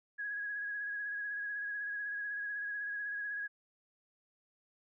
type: tone with vibrato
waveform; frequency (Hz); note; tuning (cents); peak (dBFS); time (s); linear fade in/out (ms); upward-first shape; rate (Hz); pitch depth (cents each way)
sine; 1661.2; G#6; 0; -36; 0.18-3.48; 20; sine; 16; 30
effects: none